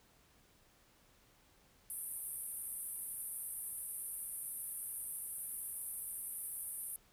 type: band-pass noise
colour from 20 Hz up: pink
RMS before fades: -44 dBFS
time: 1.9-6.96 s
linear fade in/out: 0 ms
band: 9000 to 13000 Hz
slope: 96 dB/octave
effects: pink hiss -68 dBFS RMS until 7.12 s

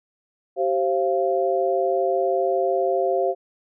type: tone cluster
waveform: sine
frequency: 385.6 / 531 / 689 Hz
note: G4 / C5 / F5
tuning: -28 / +25 / -24 cents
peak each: -23 dBFS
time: 0.56-3.35 s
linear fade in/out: 50 ms
effects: none

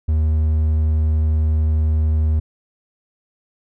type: tone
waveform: triangle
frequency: 77.78 Hz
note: D#2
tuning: in tune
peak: -12 dBFS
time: 0.08-2.4 s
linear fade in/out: 10 ms
effects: none

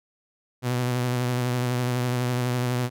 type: tone with vibrato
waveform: sawtooth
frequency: 123.9 Hz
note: B2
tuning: 6 cents sharp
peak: -19 dBFS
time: 0.62-2.9 s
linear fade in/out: 50 ms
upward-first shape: sine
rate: 12 Hz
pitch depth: 33 cents each way
effects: none

